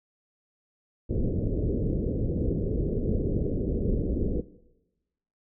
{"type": "low-pass noise", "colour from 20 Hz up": "pink", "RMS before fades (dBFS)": -27, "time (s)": [1.09, 4.42], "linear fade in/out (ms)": 20, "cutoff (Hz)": 500, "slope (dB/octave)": 48, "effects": ["noise-tail reverb RT60 1.0 s tail -18 dB re dry"]}